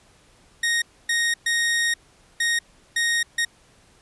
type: tone bursts at uneven times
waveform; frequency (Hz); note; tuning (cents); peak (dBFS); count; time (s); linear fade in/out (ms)
sawtooth; 1864.7; A#6; 0; -16; 6; 0.63-0.82 / 1.09-1.34 / 1.46-1.94 / 2.4-2.59 / 2.96-3.23 / 3.38-3.45; 5
effects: pink hiss -56 dBFS RMS until 4.01 s + resampled to 24000 Hz